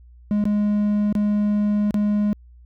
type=tone with dropouts; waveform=triangle; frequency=207.7 Hz; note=G#3; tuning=in tune; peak=-15 dBFS; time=0.31-2.33 s; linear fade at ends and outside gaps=0 ms; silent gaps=0.44-0.454 / 1.126-1.152 / 1.908-1.943 s; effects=added 60 Hz sine -44 dBFS peak until 2.65 s